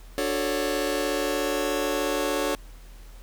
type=chord; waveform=sawtooth; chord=D major seventh; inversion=none; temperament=just; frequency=293.7 / 367.1 / 440.5 / 550.6 Hz; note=D4 / F#4 / A4 / C#5; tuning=0 / -14 / +2 / -12 cents; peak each=-26 / -27 / -26 / -24 dBFS; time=0.18-2.55 s; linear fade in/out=0 ms; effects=added 40 Hz sine -42 dBFS peak until 3.22 s + pink hiss -54 dBFS RMS until 3.22 s